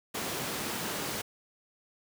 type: high-pass noise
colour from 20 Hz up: pink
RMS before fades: -35 dBFS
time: 0.14-1.22 s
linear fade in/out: 10 ms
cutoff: 160 Hz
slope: 12 dB/octave
effects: none